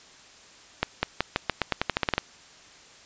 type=accelerating click train; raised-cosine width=0.3 ms; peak=-6 dBFS; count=14; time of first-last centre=0.83-2.18 s; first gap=200 ms; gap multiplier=0.88; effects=white hiss -51 dBFS RMS until 3.05 s + resampled to 16000 Hz